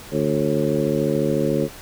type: harmonic tone with a mistuned harmonic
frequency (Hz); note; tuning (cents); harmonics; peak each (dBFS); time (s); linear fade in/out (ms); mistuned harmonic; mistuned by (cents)
73.9; D2; +11; 2 / 3 / 4 / 5 / 6 / 7; -25 / -25 / -25 / -25 / -25 / -25; 0.11-1.69; 50; 7; +89
effects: pink hiss -40 dBFS RMS until 1.81 s